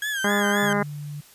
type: tone with vibrato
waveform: 35% pulse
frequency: 1638 Hz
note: G#6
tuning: 24 cents flat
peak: -23 dBFS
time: 0.02-0.73 s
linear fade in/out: 2 ms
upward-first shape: sine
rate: 3.8 Hz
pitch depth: 96 cents each way
type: harmonic tone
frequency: 203.9 Hz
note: G#3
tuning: 32 cents flat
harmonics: 1 / 2 / 3 / 4 / 5 / 6 / 7 / 8 / 9 / 10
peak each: -24 / -27 / -29 / -30 / -31 / -32 / -32 / -33 / -34 / -34 dBFS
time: 0.24-0.83 s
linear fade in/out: 5 ms
type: tone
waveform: sine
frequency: 146.83 Hz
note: D3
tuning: in tune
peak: -31 dBFS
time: 0.62-1.21 s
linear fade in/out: 10 ms
effects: white hiss -51 dBFS RMS until 1.34 s + resampled to 32000 Hz